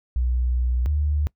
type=tone pair in turn; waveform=sine; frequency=61.6 / 73.98 Hz; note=B1 / D2; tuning=-4 / +13 cents; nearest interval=minor third; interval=317 cents; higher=second; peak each=-19 / -19 dBFS; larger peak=neither; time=0.16-0.86 / 0.86-1.27 s; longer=first; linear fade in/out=0 ms; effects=noise-tail reverb RT60 0.1 s tail -23 dB re dry